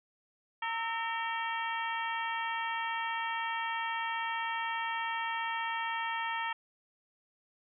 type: harmonic tone with a mistuned harmonic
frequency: 457.6 Hz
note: A#4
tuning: 32 cents flat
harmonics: 2 / 3 / 4 / 5 / 6 / 7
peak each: -35 / -40 / -38 / -42 / -44 / -44 dBFS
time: 0.62-6.53 s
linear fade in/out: 5 ms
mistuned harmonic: 3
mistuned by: -79 cents
effects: none